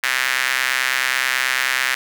square tone with high-pass filter, 64.6 Hz, C2, 21 cents flat, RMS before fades -20 dBFS, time 0.03-1.95 s, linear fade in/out 5 ms, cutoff 1800 Hz, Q 2.6, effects none

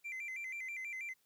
triangle tone with vibrato, 2200 Hz, C#7, 14 cents flat, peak -38 dBFS, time 0.04-1.14 s, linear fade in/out 20 ms, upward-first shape square, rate 6.2 Hz, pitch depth 120 cents each way, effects tanh soft clip ceiling -34 dBFS + white hiss -75 dBFS RMS until 1.25 s

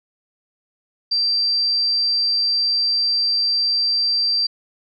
sine tone, 4699 Hz, D8, in tune, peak -16 dBFS, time 1.11-4.47 s, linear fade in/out 10 ms, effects none

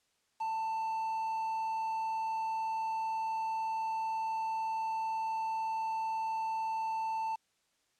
triangle tone with quantisation, 889 Hz, A5, 18 cents sharp, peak -30 dBFS, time 0.4-7.36 s, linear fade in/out 10 ms, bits 9, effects white hiss -75 dBFS RMS until 7.99 s + low-pass 8000 Hz 12 dB/octave

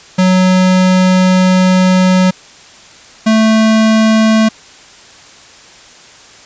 square tone pair in turn, 185 / 220 Hz, F#3 / A3, 0 / 0 cents, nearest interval minor third, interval 300 cents, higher second, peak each -7 dBFS, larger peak neither, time 0.18-2.31 / 3.26-4.49 s, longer first, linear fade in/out 10 ms, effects white hiss -38 dBFS RMS until 6.45 s + resampled to 16000 Hz

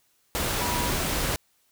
sine tone in noise, 969 Hz, B5, 33 cents flat, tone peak -31 dBFS, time 0.61-0.9 s, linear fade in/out 0 ms, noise pink, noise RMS -27 dBFS, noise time 0.35-1.36 s, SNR -7 dB, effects white hiss -67 dBFS RMS until 1.71 s

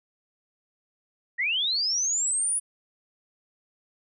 sine linear sweep, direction up, 1832 to 9956 Hz, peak -23 dBFS, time 1.38-2.6 s, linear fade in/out 20 ms, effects none

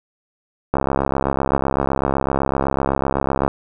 click train, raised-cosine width 1 ms, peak -4 dBFS, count 187, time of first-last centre 0.74-3.479 s, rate 67.9 Hz, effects none

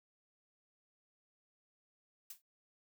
blue noise with exponential decay, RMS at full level -43 dBFS, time 2.3-2.42 s, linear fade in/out 5 ms, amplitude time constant 24 ms, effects noise-tail reverb RT60 0.1 s tail -21 dB re dry

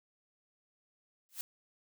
blue noise with exponential growth, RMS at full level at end -35 dBFS, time 1.29-1.41 s, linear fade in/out 0 ms, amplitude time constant 25 ms, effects none

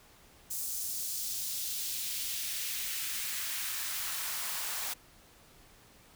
white noise with high-pass filter sweep, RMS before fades -36 dBFS, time 0.5-4.94 s, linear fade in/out 10 ms, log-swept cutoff 7100 to 750 Hz, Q 1.1, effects pink hiss -59 dBFS RMS until 6.15 s

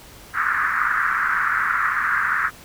pink band-pass noise, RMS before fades -21 dBFS, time 0.33-2.51 s, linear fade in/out 50 ms, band 1200 to 1800 Hz, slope 48 dB/octave, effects pink hiss -44 dBFS RMS until 2.64 s

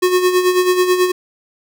square tone with tremolo, 364 Hz, F#4, 28 cents flat, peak -10 dBFS, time 0.02-1.12 s, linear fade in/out 10 ms, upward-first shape sine, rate 9.2 Hz, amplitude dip 60%, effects none

